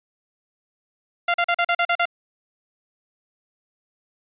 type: tone bursts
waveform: 15% pulse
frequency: 694 Hz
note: F5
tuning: 11 cents flat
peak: -11 dBFS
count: 8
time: 1.28-2.055 s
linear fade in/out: 5 ms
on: 61 ms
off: 41 ms
effects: resampled to 8000 Hz